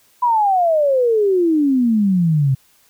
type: exponential sweep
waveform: sine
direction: down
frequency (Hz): 1000 to 129.6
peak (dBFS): -12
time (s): 0.22-2.55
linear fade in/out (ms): 10
effects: white hiss -55 dBFS RMS until 2.89 s